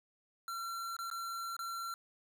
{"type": "tone with dropouts", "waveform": "square", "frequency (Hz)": 1362, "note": "F6", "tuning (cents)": -44, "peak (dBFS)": -39, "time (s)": [0.48, 1.94], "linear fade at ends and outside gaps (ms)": 1, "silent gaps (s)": [[0.966, 0.989], [1.101, 1.113], [1.566, 1.591]], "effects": []}